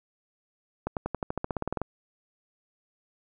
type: accelerating click train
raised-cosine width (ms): 1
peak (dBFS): -15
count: 15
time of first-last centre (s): 0.87-1.816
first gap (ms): 98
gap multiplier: 0.94
effects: none

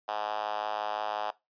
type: tone with high-pass filter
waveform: 5% pulse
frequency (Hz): 105.7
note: G#2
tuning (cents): +31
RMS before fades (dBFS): -33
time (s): 0.08-1.31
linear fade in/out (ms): 5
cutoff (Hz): 740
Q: 3
effects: noise-tail reverb RT60 0.2 s tail -19 dB re dry + resampled to 11025 Hz

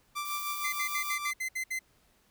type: tone with tremolo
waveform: sawtooth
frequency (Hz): 1174.7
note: D6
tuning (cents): 0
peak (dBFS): -28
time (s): 0.15-1.32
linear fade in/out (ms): 20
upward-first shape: sine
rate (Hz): 6.5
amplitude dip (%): 50
type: noise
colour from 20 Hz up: violet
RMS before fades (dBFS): -40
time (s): 0.25-1.15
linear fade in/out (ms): 5
type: tone bursts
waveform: 45% pulse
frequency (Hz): 2060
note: C7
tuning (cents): -28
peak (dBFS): -31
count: 8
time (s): 0.64-1.792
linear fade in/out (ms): 10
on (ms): 88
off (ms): 64
effects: pink hiss -67 dBFS RMS until 2.3 s

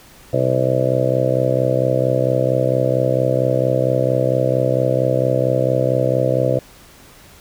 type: harmonic tone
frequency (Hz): 64.4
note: C2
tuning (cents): -27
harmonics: 2 / 3 / 4 / 5 / 6 / 7 / 8 / 9 / 10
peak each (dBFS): -20 / -30 / -30 / -25 / -30 / -26 / -19 / -21 / -24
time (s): 0.33-6.59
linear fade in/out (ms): 5
effects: pink hiss -45 dBFS RMS until 7.4 s

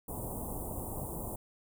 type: band-stop noise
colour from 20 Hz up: pink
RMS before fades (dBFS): -39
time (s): 0.08-1.36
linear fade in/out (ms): 5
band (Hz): 1000 to 8600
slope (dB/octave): 48
effects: none

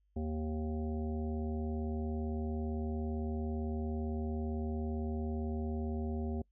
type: harmonic tone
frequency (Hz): 77.78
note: D#2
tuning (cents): 0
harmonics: 1 / 3 / 5 / 7 / 9 / 10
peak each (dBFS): -36 / -38 / -43 / -50 / -50 / -55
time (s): 0.16-6.42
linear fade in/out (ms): 5
effects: noise-tail reverb RT60 0.1 s tail -26 dB re dry + added 50 Hz sine -70 dBFS peak until 6.51 s

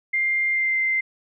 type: tone with pitch glide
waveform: sine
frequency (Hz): 2100 to 2082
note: C7 to C7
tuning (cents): +6 to -9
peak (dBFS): -19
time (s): 0.13-1.01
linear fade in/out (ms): 10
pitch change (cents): -15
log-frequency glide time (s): 0.52-0.78
effects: none

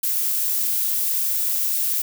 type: noise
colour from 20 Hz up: violet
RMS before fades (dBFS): -22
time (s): 0.03-2.02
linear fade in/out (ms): 5
effects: none

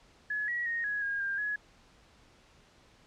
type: tone with pitch steps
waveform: sine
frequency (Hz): 1698 / 1919 / 1861 / 1672 / 1628 / 1598 / 1685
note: G#6 / A#6 / A#6 / G#6 / G#6 / G6 / G#6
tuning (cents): +38 / +50 / -3 / +11 / -35 / +33 / +25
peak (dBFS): -30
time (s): 0.3-1.56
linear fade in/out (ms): 5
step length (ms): 180
effects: pink hiss -61 dBFS RMS until 3.06 s + low-pass 6000 Hz 12 dB/octave

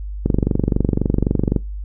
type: click train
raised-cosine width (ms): 3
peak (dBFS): -3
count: 32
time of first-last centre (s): 0.26-1.563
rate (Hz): 23.8
effects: noise-tail reverb RT60 0.2 s tail -21 dB re dry + added 50 Hz sine -25 dBFS peak until 1.84 s

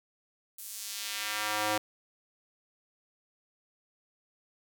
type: tone with high-pass filter sweep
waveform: square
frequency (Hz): 106.2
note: G#2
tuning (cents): +39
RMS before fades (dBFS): -34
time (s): 0.58-1.78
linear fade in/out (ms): 5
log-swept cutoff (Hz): 11000 to 510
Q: 0.85
effects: none

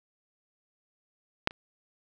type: clicks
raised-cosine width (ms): 0.3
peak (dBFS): -7 / -29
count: 2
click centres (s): 1.474 / 1.509
effects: none

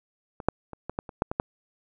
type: clicks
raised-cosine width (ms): 1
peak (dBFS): -23 / -6 / -24 / -18 / -14 / -25 / -8 / -15 / -9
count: 9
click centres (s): 0.402 / 0.486 / 0.733 / 0.896 / 0.989 / 1.092 / 1.221 / 1.315 / 1.399
effects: none

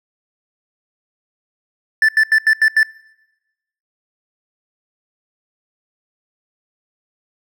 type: tone bursts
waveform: triangle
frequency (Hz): 1760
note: A6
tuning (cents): 0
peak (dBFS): -7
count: 6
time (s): 2.02-2.831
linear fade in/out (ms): 2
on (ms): 66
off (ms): 83
effects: noise-tail reverb RT60 1.0 s tail -23 dB re dry

